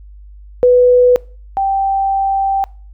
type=tone pair in turn; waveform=sine; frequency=495 / 781.5 Hz; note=B4 / G5; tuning=+4 / -6 cents; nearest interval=minor sixth; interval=790 cents; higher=second; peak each=-5 / -12 dBFS; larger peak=first; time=0.63-1.16 / 1.57-2.64 s; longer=second; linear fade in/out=0 ms; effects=noise-tail reverb RT60 0.4 s tail -24 dB re dry + added 50 Hz sine -34 dBFS peak until 2.93 s